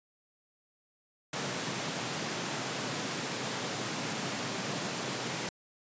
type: high-pass noise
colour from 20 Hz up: pink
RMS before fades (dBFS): -35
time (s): 1.33-5.49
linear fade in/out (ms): 2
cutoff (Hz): 120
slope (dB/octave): 48
effects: resampled to 16000 Hz